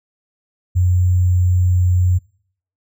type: tone with sample-and-hold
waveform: sine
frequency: 90.2 Hz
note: F#2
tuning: 44 cents flat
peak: -11 dBFS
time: 0.75-2.19 s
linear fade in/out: 20 ms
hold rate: 7350 Hz
effects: noise-tail reverb RT60 0.6 s tail -25 dB re dry